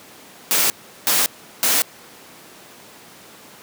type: noise bursts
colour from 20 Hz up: white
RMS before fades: -17 dBFS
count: 3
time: 0.51-1.82 s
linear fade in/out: 0 ms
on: 190 ms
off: 370 ms
effects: pink hiss -43 dBFS RMS until 3.62 s + high-pass 200 Hz 12 dB/octave